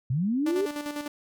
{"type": "linear sweep", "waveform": "sine", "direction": "up", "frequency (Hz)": [116.2, 415.3], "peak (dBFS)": -23, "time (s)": [0.1, 0.66], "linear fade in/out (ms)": 5}
{"type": "tone with tremolo", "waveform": "sawtooth", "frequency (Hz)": 293.7, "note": "D4", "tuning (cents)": 0, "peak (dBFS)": -26, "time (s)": [0.46, 1.08], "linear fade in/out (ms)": 5, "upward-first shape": "square", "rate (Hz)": 10, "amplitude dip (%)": 55}
{"effects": []}